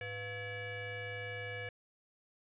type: tone with frequency modulation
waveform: sine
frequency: 1096 Hz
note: C#6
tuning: 20 cents flat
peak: -37 dBFS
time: 0.01-1.69 s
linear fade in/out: 2 ms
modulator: 601 Hz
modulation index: 2.5
effects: tanh soft clip ceiling -37 dBFS + resampled to 8000 Hz